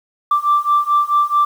sine beating tone pair, 1172 / 1176.6 Hz, D6 / D6, -4 / +3 cents, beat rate 4.6 Hz, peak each -15 / -14 dBFS, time 0.31-1.45 s, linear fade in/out 5 ms, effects tanh soft clip ceiling -6 dBFS + 7-bit

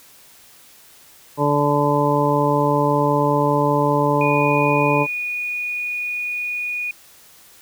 harmonic tone, 145.2 Hz, D3, 19 cents flat, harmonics 1 / 2 / 3 / 4 / 6 / 7, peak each -22 / -22 / -22 / -22 / -22 / -22 dBFS, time 1.37-5.07 s, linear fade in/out 50 ms
sine tone, 2458 Hz, D#7, 22 cents flat, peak -22 dBFS, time 4.21-6.91 s, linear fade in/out 2 ms
effects white hiss -48 dBFS RMS until 7.61 s

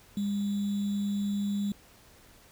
sine tone with sample-and-hold, 202.5 Hz, G#3, 43 cents flat, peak -27 dBFS, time 0.17-1.72 s, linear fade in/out 2 ms, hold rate 3675 Hz, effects pink hiss -57 dBFS RMS until 2.51 s

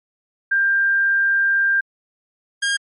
sine / sawtooth tone pair in turn, 1591 / 1616.9 Hz, G6 / G#6, +25 / -47 cents, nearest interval unison, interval 28 cents, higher second, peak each -14 dBFS, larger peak neither, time 0.51-1.81 / 2.62-2.77 s, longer first, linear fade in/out 10 ms, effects MP3 48 kbps

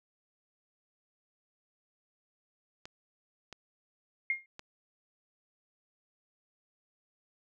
clicks, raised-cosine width 0.2 ms, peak -27 dBFS, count 3, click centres 2.855 / 3.527 / 4.594 s
sine tone with exponential decay, 2129 Hz, C7, 30 cents sharp, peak -24 dBFS, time 4.3-4.46 s, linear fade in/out 2 ms, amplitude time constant 33 ms
effects none

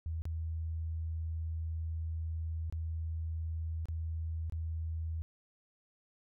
sine tone with dropouts, 80.9 Hz, E2, 32 cents flat, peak -34 dBFS, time 0.06-5.22 s, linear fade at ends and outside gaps 0 ms, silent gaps 0.22-0.254 / 2.699-2.725 / 3.856-3.885 / 4.498-4.523 s, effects none

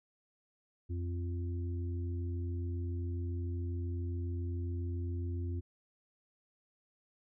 harmonic tone, 87.31 Hz, F2, in tune, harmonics 1 / 3 / 4, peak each -34 / -46 / -47 dBFS, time 0.89-5.61 s, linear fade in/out 20 ms, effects none

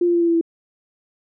sine tone with pitch steps, 350 / 346.4 / 342.8 / 339.3 / 335.7 / 332.3 Hz, F4 / F4 / F4 / F4 / E4 / E4, +4 / -14 / -32 / -50 / +32 / +14 cents, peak -14 dBFS, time 0.01-0.412 s, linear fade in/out 5 ms, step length 67 ms, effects none

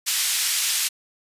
white band-pass noise, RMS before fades -23 dBFS, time 0.06-0.89 s, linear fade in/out 20 ms, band 2200 to 10000 Hz, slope 12 dB/octave, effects resampled to 32000 Hz

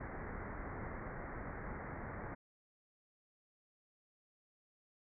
pink low-pass noise, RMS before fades -45 dBFS, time 0-2.35 s, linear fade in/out 10 ms, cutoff 2100 Hz, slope 96 dB/octave, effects none

